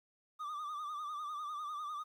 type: tone with vibrato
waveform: triangle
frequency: 1200 Hz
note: D6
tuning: 37 cents sharp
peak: -37 dBFS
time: 0.39-2.04 s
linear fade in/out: 20 ms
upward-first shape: triangle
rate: 10 Hz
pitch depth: 88 cents each way
effects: 12-bit

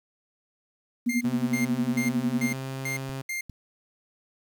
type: tone with tremolo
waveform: sine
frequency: 241 Hz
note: B3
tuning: 42 cents flat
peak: -20 dBFS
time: 1.06-2.53 s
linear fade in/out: 10 ms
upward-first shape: sine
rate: 11 Hz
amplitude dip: 90%
type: tone bursts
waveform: 45% pulse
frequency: 2111 Hz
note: C7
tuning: 15 cents sharp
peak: -29 dBFS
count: 6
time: 1.09-3.41 s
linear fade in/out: 5 ms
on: 120 ms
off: 320 ms
type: tone with pitch glide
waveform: sawtooth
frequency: 130 to 134.12 Hz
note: C3 to C3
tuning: -11 to +43 cents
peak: -28 dBFS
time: 1.24-3.22 s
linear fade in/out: 10 ms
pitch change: +54 cents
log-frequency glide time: 1.35-3.07 s
type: clicks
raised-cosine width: 5 ms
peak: -29 dBFS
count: 2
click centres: 3.095 / 3.497 s
effects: 9-bit

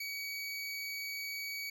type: tone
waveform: 25% pulse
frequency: 2263 Hz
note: C#7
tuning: 35 cents sharp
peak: -34 dBFS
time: 0-1.7 s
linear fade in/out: 5 ms
effects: none

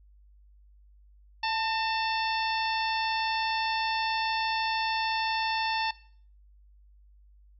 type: harmonic tone with a mistuned harmonic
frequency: 887 Hz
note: A5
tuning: 14 cents sharp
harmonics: 1 / 2 / 3 / 4 / 5 / 6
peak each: -29 / -35 / -34 / -37 / -36 / -39 dBFS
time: 1.43-5.91 s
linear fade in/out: 5 ms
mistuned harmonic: 2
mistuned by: +38 cents
effects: noise-tail reverb RT60 0.5 s tail -19 dB re dry + added 50 Hz sine -54 dBFS peak until 7.59 s

